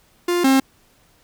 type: tone pair in turn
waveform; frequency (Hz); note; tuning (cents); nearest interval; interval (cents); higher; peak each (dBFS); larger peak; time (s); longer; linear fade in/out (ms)
45% pulse; 351 / 267.2; F4 / C4; +9 / +36; perfect fourth; 473; first; -17 / -12; second; 0.28-0.44 / 0.44-0.6; neither; 5
effects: pink hiss -57 dBFS RMS until 1.23 s